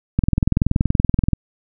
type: click train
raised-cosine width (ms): 5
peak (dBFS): -3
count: 25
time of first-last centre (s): 0.19-1.333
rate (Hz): 21
effects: none